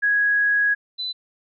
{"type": "tone pair in turn", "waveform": "sine", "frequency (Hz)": [1661.2, 4004], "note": ["G#6", "B7"], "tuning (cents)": [0, 23], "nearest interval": "octave + minor third", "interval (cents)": 1523, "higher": "second", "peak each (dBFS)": [-16, -25], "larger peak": "first", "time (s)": [[0.02, 0.75], [0.98, 1.13]], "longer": "first", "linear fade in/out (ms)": 20, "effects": []}